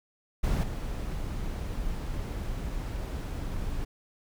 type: noise with level steps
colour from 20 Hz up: brown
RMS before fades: -26 / -33 dBFS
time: 0.43-3.85 s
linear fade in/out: 10 ms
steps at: 0.63 s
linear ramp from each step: 5 ms
effects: none